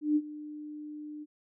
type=tone with ADSR envelope; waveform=sine; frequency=300 Hz; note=D4; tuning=37 cents sharp; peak=-21 dBFS; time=0.01-1.26 s; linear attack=150 ms; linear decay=50 ms; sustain=-18 dB; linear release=36 ms; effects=none